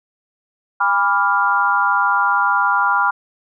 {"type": "chord", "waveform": "sine", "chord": "G# diminished seventh", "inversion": "none", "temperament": "equal with one note detuned", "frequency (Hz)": [810.7, 987.8, 1174.7, 1396.9], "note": ["G#5", "B5", "D6", "F6"], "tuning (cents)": [-42, 0, 0, 0], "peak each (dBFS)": [-21, -18, -21, -17], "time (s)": [0.8, 3.11], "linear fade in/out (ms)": 10, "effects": []}